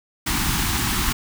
pink band-stop noise, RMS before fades -22 dBFS, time 0.26-1.13 s, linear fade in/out 10 ms, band 350 to 800 Hz, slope 48 dB/octave, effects none

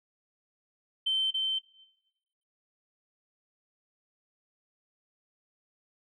sine tone with echo, 3096 Hz, G7, 22 cents flat, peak -24 dBFS, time 1.06-1.31 s, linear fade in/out 10 ms, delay 280 ms, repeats 1, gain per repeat -2 dB, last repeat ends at 1.59 s, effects noise-tail reverb RT60 1.0 s tail -19 dB re dry + tanh soft clip ceiling -20 dBFS

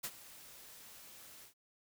white noise with ADSR envelope, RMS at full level -39 dBFS, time 0.03-1.54 s, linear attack 16 ms, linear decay 54 ms, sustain -16 dB, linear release 110 ms, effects none

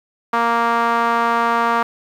sawtooth tone with band-pass filter, 233.1 Hz, A#3, in tune, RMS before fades -17 dBFS, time 0.33-1.83 s, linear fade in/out 5 ms, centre 1100 Hz, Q 2.6, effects 8-bit

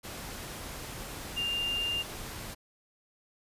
sine tone in noise, 2800 Hz, F7, 4 cents sharp, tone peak -29 dBFS, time 1.36-2.03 s, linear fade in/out 20 ms, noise pink, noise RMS -41 dBFS, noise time 0.03-2.55 s, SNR +9 dB, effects resampled to 32000 Hz

